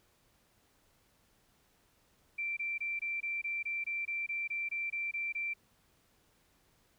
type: tone bursts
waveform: sine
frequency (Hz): 2349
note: D7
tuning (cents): 0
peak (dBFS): -33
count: 15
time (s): 2.38-5.538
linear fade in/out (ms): 10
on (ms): 190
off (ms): 22
effects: pink hiss -70 dBFS RMS until 6.98 s